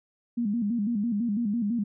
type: tone with vibrato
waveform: sine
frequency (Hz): 220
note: A3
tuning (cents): 0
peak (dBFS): -24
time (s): 0.37-1.84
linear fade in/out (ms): 10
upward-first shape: square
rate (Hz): 6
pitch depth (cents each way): 130
effects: none